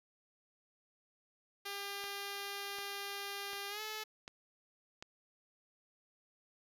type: tone with pitch glide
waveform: 5% pulse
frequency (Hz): 400.4 to 431.6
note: G4 to A4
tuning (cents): +37 to -33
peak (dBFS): -29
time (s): 1.65-4.04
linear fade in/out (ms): 10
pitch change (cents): +130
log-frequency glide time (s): 3.69-3.81
type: click train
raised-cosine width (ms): 0.2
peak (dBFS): -29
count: 5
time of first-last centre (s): 2.04-5.025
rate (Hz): 1.34
effects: none